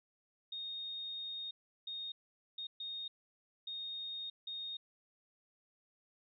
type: tone bursts at uneven times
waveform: sine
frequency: 3705 Hz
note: A#7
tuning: 11 cents flat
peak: -40 dBFS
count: 6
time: 0.52-1.51 / 1.87-2.12 / 2.58-2.67 / 2.8-3.08 / 3.67-4.3 / 4.47-4.77 s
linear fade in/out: 5 ms
effects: none